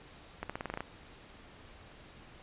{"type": "accelerating click train", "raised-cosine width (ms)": 0.5, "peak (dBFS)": -21, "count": 9, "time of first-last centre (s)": [0.43, 0.806], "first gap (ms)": 66, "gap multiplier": 0.9, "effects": ["pink hiss -54 dBFS RMS until 2.42 s", "resampled to 8000 Hz"]}